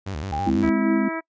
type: tone with vibrato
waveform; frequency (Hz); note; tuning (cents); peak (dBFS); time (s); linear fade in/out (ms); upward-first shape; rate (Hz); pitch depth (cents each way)
sawtooth; 85.1; F2; -44; -24; 0.06-0.7; 10; square; 6; 230
type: tone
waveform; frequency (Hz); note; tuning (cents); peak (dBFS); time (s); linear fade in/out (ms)
sine; 800; G5; +35; -24; 0.32-0.5; 10
type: chord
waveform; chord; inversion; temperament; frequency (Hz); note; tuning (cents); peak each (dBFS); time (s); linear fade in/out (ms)
sine; Ab augmented; none; equal; 207.7 / 261.6 / 329.6; Ab3 / C4 / E4; 0 / 0 / 0; -22 / -23 / -22; 0.46-1.09; 10
type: harmonic tone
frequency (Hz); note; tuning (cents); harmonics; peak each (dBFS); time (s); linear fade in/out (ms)
325.4; E4; -22; 1 / 2 / 3 / 4 / 5 / 6 / 7; -29 / -32 / -34 / -35 / -36 / -37 / -37; 0.62-1.21; 20
effects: noise-tail reverb RT60 0.1 s tail -25 dB re dry + resampled to 16000 Hz